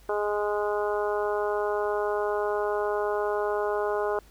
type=harmonic tone; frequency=207.7 Hz; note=G#3; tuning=in tune; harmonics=2 / 3 / 4 / 5 / 6 / 7; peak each=-27 / -31 / -33 / -35 / -37 / -38 dBFS; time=0.09-4.19 s; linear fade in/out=2 ms; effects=added 50 Hz sine -53 dBFS peak until 4.3 s + pink hiss -58 dBFS RMS until 4.3 s